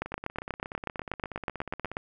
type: two click trains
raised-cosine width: 0.5 ms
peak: -15 / -22 dBFS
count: 17 / 32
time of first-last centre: 0.02-1.969 / 0.06-1.916 s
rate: 8.21 / 16.7 Hz
effects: none